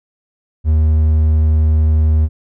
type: tone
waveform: triangle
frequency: 77.78 Hz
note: D#2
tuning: in tune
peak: -7 dBFS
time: 0.64-2.29 s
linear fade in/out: 50 ms
effects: none